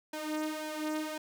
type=tone with flanger; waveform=sawtooth; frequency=308.1 Hz; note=D#4; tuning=17 cents flat; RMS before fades=-36 dBFS; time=0.13-1.18 s; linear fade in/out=5 ms; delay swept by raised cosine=1.2 to 3.4 ms; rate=1.9 Hz; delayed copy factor=+0.65; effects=none